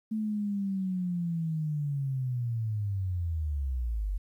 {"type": "linear sweep", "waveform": "sine", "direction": "down", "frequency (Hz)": [220, 45.34], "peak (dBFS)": -28, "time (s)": [0.11, 4.18], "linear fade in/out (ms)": 10, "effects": ["11-bit"]}